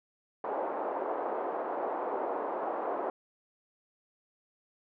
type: band-pass noise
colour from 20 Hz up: white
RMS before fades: -34 dBFS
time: 0.44-3.1 s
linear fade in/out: 2 ms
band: 350 to 920 Hz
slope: 24 dB/octave
effects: none